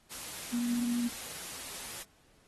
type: tone in noise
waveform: sine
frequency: 239.3 Hz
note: A#3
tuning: 46 cents sharp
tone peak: -29 dBFS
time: 0.52-1.09 s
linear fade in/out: 20 ms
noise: white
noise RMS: -42 dBFS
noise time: 0.1-2.04 s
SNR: +10 dB
effects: pink hiss -66 dBFS RMS until 2.47 s + AAC 32 kbps